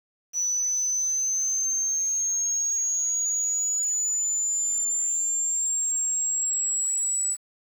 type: linear sweep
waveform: sine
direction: up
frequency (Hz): 5920 to 7902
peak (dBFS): -22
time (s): 0.33-7.37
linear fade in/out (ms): 50
effects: tanh soft clip ceiling -18 dBFS + 8-bit